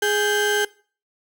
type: tone pair together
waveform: 35% pulse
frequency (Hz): 415.3 / 1568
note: G#4 / G6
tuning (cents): 0 / 0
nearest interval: octave + major seventh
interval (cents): 2300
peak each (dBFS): -19 / -20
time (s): 0.02-0.65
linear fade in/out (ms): 5
effects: noise-tail reverb RT60 0.4 s tail -21 dB re dry